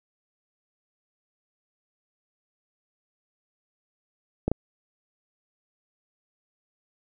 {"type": "clicks", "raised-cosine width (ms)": 2, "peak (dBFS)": -10, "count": 2, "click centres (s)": [4.48, 4.516], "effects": []}